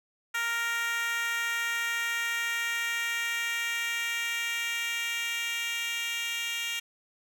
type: tone with high-pass filter sweep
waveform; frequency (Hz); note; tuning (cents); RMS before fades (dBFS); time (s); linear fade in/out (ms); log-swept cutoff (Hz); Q
10% pulse; 466; A#4; -1; -31; 0.34-6.8; 10; 1500 to 2700; 2
effects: none